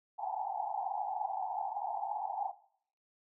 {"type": "band-pass noise", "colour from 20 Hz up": "white", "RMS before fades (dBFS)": -37, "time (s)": [0.18, 2.52], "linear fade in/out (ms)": 20, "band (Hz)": [740, 870], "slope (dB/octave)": 96, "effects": ["noise-tail reverb RT60 0.6 s tail -17 dB re dry"]}